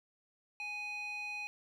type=tone with band-pass filter; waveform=square; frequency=830.6 Hz; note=G#5; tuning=in tune; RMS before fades=-41 dBFS; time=0.6-1.47 s; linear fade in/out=0 ms; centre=2600 Hz; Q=3.5; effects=none